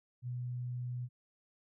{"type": "tone", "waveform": "sine", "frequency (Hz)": 123.47, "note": "B2", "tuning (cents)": 0, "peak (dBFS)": -36, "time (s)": [0.22, 1.09], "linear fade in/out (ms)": 50, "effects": []}